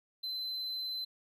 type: tone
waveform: triangle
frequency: 4058 Hz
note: B7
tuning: 46 cents sharp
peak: -34 dBFS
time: 0.23-1.05 s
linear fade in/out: 10 ms
effects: none